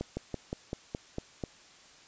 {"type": "slowing click train", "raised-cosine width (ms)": 2, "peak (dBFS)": -20, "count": 8, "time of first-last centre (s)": [0.01, 1.438], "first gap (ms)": 160, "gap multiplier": 1.08, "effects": ["white hiss -56 dBFS RMS until 2.07 s", "resampled to 16000 Hz"]}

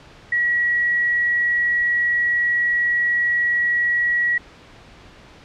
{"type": "tone", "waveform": "sine", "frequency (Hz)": 1920, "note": "B6", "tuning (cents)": -49, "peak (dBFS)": -16, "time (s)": [0.32, 4.38], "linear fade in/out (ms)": 5, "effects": ["pink hiss -45 dBFS RMS until 5.44 s", "low-pass 4000 Hz 12 dB/octave"]}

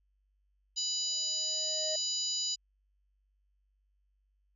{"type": "harmonic tone", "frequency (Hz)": 990, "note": "B5", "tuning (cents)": 4, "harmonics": [3, 4, 5, 6, 7], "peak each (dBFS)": [-42, -38, -34, -45, -36], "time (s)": [0.76, 2.56], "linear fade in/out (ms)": 20}
{"type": "tone with exponential growth", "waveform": "triangle", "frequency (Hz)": 623, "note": "D#5", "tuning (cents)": 2, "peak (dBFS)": -32, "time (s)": [0.81, 1.96], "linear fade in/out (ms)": 5, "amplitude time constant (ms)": 250}
{"effects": ["added 49 Hz sine -70 dBFS peak until 4.55 s"]}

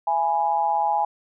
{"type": "tone with amplitude modulation", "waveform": "sine", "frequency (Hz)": 830.6, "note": "G#5", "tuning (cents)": 0, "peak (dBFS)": -15, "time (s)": [0.07, 1.05], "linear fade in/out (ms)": 5, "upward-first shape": "sine", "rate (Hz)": 156, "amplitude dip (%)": 85, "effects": []}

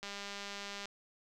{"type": "click train", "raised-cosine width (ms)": 0.2, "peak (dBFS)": -26, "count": 167, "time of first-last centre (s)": [0.03, 0.856], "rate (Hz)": 201, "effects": []}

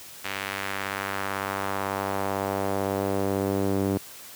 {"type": "tone with band-pass filter sweep", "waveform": "sawtooth", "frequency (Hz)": 98, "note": "G2", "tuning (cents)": 0, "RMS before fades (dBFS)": -28, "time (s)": [0.24, 3.98], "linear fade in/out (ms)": 10, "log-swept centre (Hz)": [2400, 330], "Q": 1.2, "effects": ["white hiss -44 dBFS RMS until 4.35 s", "high-pass 60 Hz 12 dB/octave"]}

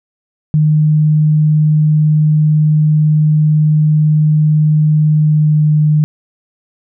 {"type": "tone with pitch glide", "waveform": "sine", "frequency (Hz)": [153, 151.86], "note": ["D#3", "D#3"], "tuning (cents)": [-29, -42], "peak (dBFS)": -7, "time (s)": [0.54, 6.04], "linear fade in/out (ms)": 0, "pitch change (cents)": -13, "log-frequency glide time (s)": [5.12, 5.68], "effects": []}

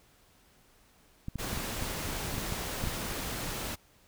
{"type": "clicks", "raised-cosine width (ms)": 5, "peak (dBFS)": -23, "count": 10, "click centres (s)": [1.284, 1.357, 1.53, 1.575, 1.824, 2.341, 2.381, 2.524, 2.839, 2.873]}
{"type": "noise", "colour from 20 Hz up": "pink", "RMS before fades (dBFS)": -36, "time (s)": [1.38, 3.76], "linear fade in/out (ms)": 20}
{"effects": ["pink hiss -63 dBFS RMS until 4.07 s"]}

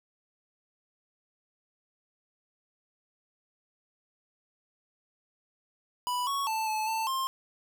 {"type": "tone with pitch steps", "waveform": "square", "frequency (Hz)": [987, 1111, 882, 866, 889, 1059], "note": ["B5", "C#6", "A5", "A5", "A5", "C6"], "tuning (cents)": [-1, 4, 4, -28, 18, 21], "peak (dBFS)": -29, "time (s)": [6.07, 7.27], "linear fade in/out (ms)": 0, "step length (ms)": 200, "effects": []}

